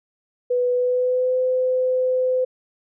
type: tone with pitch glide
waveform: sine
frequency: 493.9 to 510.1 Hz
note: B4 to C5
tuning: 0 to -44 cents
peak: -17 dBFS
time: 0.5-2.45 s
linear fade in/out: 10 ms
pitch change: +56 cents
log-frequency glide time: 0.72-1.38 s
effects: none